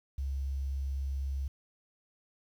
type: tone with quantisation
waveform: sine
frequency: 68 Hz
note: C#2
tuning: 33 cents flat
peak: -31 dBFS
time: 0.18-1.48 s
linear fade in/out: 5 ms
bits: 10
effects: none